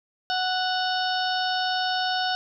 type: harmonic tone with a mistuned harmonic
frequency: 740 Hz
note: F#5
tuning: in tune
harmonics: 1 / 2 / 4 / 5 / 6 / 7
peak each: -26 / -29 / -32 / -33 / -34 / -34 dBFS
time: 0.3-2.35 s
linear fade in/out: 0 ms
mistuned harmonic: 7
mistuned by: +47 cents
effects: none